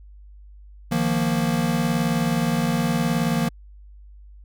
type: chord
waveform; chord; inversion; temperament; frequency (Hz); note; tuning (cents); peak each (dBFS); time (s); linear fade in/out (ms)
square; Eb suspended second; none; equal; 155.56 / 174.61 / 233.1; Eb3 / F3 / Bb3; 0 / 0 / 0; -26 / -25 / -24; 0.91-3.49; 10
effects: added 50 Hz sine -42 dBFS peak until 4.44 s